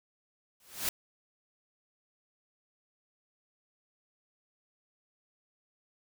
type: noise with exponential growth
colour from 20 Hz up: white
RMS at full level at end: -28 dBFS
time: 0.6-0.89 s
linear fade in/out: 2 ms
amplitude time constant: 63 ms
effects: none